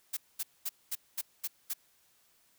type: noise bursts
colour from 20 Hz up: blue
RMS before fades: -34 dBFS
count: 7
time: 0.13-1.737 s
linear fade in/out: 10 ms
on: 41 ms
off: 220 ms
effects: white hiss -68 dBFS RMS until 2.58 s